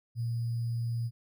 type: tone with sample-and-hold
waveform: sine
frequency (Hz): 117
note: A#2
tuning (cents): +7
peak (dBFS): -29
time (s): 0.15-1.11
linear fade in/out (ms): 50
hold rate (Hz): 4900
effects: none